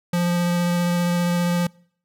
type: tone with vibrato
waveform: square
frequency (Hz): 174.61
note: F3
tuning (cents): 0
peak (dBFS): -19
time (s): 0.13-1.67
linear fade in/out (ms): 5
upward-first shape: sine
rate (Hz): 15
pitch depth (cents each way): 9
effects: noise-tail reverb RT60 0.6 s tail -26 dB re dry